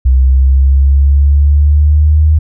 sine exponential sweep, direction up, 64.2 to 77.78 Hz, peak -4 dBFS, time 0.05-2.39 s, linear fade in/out 10 ms, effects none

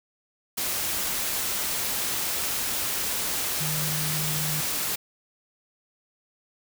sine tone in noise, 153.2 Hz, D#3, 27 cents flat, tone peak -30 dBFS, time 3.6-4.61 s, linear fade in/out 10 ms, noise white, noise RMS -28 dBFS, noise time 0.57-4.96 s, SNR -5 dB, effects none

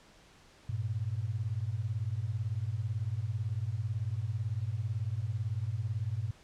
sine beating tone pair, 99.3 / 117.3 Hz, G2 / A#2, +23 / +11 cents, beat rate 18 Hz, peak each -34 / -34 dBFS, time 0.69-6.31 s, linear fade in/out 5 ms, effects pink hiss -59 dBFS RMS until 6.43 s + low-pass 7000 Hz 12 dB/octave

